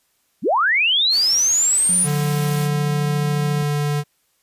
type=linear sweep; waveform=sine; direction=up; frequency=133.2 to 9860 Hz; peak=-14 dBFS; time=0.42-2.08 s; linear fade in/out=50 ms
type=noise; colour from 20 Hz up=white; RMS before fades=-33 dBFS; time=1.1-2.7 s; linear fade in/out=50 ms
type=tone with vibrato; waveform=triangle; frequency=180.6 Hz; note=F#3; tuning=42 cents flat; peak=-23 dBFS; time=1.89-3.63 s; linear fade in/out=2 ms; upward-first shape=sine; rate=17 Hz; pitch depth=20 cents each way
type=tone; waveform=square; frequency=146.5 Hz; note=D3; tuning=4 cents flat; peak=-19 dBFS; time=2.03-4.04 s; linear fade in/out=50 ms
effects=white hiss -65 dBFS RMS until 4.42 s + resampled to 32000 Hz